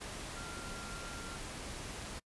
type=tone in noise; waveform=sine; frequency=1385 Hz; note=F6; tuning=15 cents flat; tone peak=-48 dBFS; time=0.35-1.37 s; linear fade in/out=20 ms; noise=pink; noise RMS=-44 dBFS; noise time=0-2.2 s; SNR=-7 dB; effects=noise-tail reverb RT60 0.1 s tail -26 dB re dry + resampled to 24000 Hz